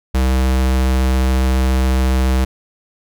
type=tone; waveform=square; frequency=64.8 Hz; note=C2; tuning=16 cents flat; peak=-13 dBFS; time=0.14-2.45 s; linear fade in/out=10 ms; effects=none